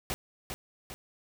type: noise with echo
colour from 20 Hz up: pink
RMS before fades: -33 dBFS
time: 0.1-0.14 s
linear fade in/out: 0 ms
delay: 400 ms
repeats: 2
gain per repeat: -5 dB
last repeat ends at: 0.94 s
effects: none